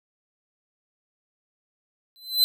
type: tone with exponential growth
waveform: 45% pulse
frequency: 4047 Hz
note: B7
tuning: 42 cents sharp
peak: -12 dBFS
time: 2.16-2.44 s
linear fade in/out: 0 ms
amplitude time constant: 59 ms
effects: none